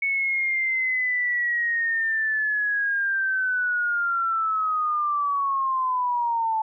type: linear sweep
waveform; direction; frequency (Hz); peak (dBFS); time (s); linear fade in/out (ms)
sine; down; 2217 to 872; -21; 0.02-6.62; 5
effects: none